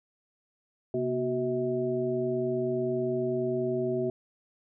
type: tone cluster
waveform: sine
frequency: 130.8 / 241.3 / 372.3 / 643 Hz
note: C3 / B3 / F#4 / E5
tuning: 0 / -40 / +11 / -43 cents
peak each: -36 / -34 / -28 / -34 dBFS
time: 0.94-4.1 s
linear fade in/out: 2 ms
effects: none